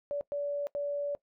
sine tone bursts at uneven times, 575 Hz, D5, 37 cents flat, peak -30 dBFS, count 3, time 0.11-0.21 / 0.32-0.67 / 0.75-1.15 s, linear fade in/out 0 ms, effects noise-tail reverb RT60 0.1 s tail -20 dB re dry

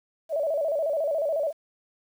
sine tone with vibrato, 610 Hz, D#5, 34 cents flat, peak -23 dBFS, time 0.29-1.53 s, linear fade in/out 50 ms, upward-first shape square, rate 14 Hz, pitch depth 110 cents each way, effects 9-bit

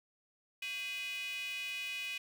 square tone with high-pass filter, 226.4 Hz, A3, 50 cents sharp, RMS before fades -40 dBFS, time 0.62-2.18 s, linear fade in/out 5 ms, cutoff 2600 Hz, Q 9.4, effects none

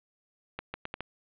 accelerating click train, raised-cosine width 0.3 ms, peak -18 dBFS, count 5, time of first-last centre 0.59-1.006 s, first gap 150 ms, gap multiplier 0.76, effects resampled to 8000 Hz + 8-bit

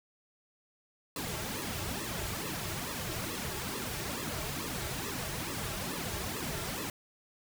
pink noise with flanger, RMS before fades -37 dBFS, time 1.16-6.9 s, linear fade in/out 2 ms, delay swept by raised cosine 1.3 to 4.1 ms, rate 2.3 Hz, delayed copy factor -0.95, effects none

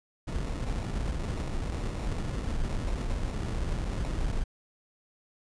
brown noise with sample-and-hold, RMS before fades -31 dBFS, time 0.27-4.44 s, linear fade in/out 10 ms, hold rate 1575 Hz, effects resampled to 22050 Hz

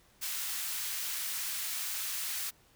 white high-pass noise, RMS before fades -36 dBFS, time 0.21-2.51 s, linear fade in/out 20 ms, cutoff 1400 Hz, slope 12 dB/octave, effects pink hiss -64 dBFS RMS until 2.75 s

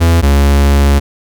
45% pulse tone pair in turn, 84 / 70.32 Hz, E2 / C#2, +33 / +25 cents, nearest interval minor third, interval 308 cents, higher first, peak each -6 dBFS, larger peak neither, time 0-0.22 / 0.22-1 s, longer second, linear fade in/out 20 ms, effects none

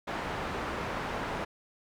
white low-pass noise, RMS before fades -35 dBFS, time 0.07-1.45 s, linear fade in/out 10 ms, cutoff 1300 Hz, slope 12 dB/octave, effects none

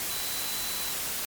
sine tone in noise, 4000 Hz, B7, 21 cents sharp, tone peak -38 dBFS, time 0.1-0.93 s, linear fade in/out 0 ms, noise white, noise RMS -32 dBFS, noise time 0-1.25 s, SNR -9 dB, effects MP3 96 kbps

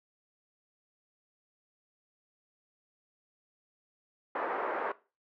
pink band-pass noise, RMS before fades -34 dBFS, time 4.35-4.92 s, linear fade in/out 5 ms, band 400 to 1600 Hz, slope 24 dB/octave, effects noise-tail reverb RT60 0.3 s tail -18 dB re dry

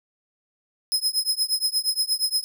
sawtooth tone with tremolo, 5110 Hz, D#8, 45 cents sharp, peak -15 dBFS, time 0.92-2.44 s, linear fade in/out 0 ms, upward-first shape triangle, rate 8.5 Hz, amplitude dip 100%, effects none

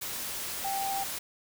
sine tone in noise, 784 Hz, G5, in tune, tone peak -30 dBFS, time 0.64-1.04 s, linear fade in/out 10 ms, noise white, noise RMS -36 dBFS, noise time 0.01-1.19 s, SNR +3 dB, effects none

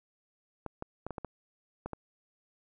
clicks, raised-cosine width 1 ms, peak -23 dBFS, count 8, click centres 0.663 / 0.824 / 1.066 / 1.107 / 1.182 / 1.247 / 1.86 / 1.933 s, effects none

